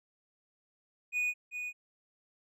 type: tone with echo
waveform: triangle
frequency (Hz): 2475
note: D#7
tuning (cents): -10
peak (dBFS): -27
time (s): 1.12-1.34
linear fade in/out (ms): 50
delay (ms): 390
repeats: 1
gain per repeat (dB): -7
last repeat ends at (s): 1.73
effects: resampled to 32000 Hz